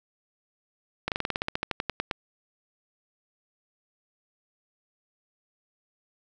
slowing click train, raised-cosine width 0.3 ms, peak -11 dBFS, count 16, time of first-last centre 1.08-2.112 s, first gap 38 ms, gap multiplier 1.08, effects none

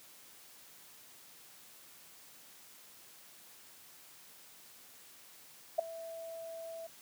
sine tone with ADSR envelope, 659.3 Hz, E5, in tune, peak -22 dBFS, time 5.78-6.87 s, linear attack 12 ms, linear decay 6 ms, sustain -20 dB, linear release 8 ms, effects white hiss -57 dBFS RMS until 7.01 s + high-pass 100 Hz 12 dB/octave

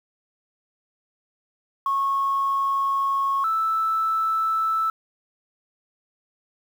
sine tone pair in turn, 1097 / 1317.1 Hz, C#6 / E6, -18 / -2 cents, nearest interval minor third, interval 316 cents, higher second, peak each -19 / -19 dBFS, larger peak neither, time 1.86-3.44 / 3.44-4.9 s, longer first, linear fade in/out 2 ms, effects tanh soft clip ceiling -15 dBFS + 8-bit

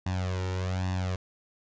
sawtooth tone with flanger, 92.5 Hz, F#2, in tune, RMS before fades -30 dBFS, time 0.06-1.16 s, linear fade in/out 5 ms, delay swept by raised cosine 1.1 to 2.2 ms, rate 1.2 Hz, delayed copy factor +0.85, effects resampled to 16000 Hz

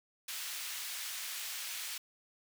pink high-pass noise, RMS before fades -41 dBFS, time 0.28-1.98 s, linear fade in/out 5 ms, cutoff 2200 Hz, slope 12 dB/octave, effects none

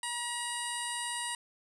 15% pulse tone with low-pass filter, 957 Hz, A#5, 45 cents sharp, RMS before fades -36 dBFS, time 0.03-1.35 s, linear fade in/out 2 ms, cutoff 8800 Hz, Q 4.3, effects none

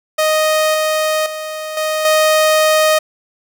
sawtooth tone with level steps, 622.3 Hz, D#5, in tune, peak -8 / -10 / -19 / -12 / -6 dBFS, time 0.18-2.99 s, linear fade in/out 10 ms, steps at 0.74 / 1.26 / 1.77 / 2.05 s, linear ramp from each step 2 ms, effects none

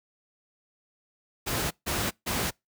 pink noise bursts, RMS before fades -28 dBFS, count 3, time 1.46-2.51 s, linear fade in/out 20 ms, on 250 ms, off 150 ms, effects noise-tail reverb RT60 0.2 s tail -26 dB re dry + high-pass 60 Hz 12 dB/octave

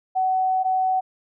sine tone pair in turn, 751 / 751 Hz, F#5 / F#5, +26 / +26 cents, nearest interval unison, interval 0 cents, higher neither, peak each -18 dBFS, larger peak neither, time 0.15-0.64 / 0.64-1.01 s, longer first, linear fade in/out 20 ms, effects none

